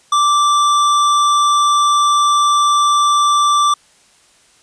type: tone with hard clipping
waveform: sine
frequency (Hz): 1172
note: D6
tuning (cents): -4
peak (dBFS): -12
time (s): 0.12-3.74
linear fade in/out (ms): 5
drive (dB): 15
effects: white hiss -51 dBFS RMS until 4.62 s + resampled to 22050 Hz